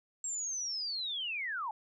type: linear sweep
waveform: sine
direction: down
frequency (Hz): 7610 to 813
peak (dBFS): -34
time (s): 0.24-1.71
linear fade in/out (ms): 2
effects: none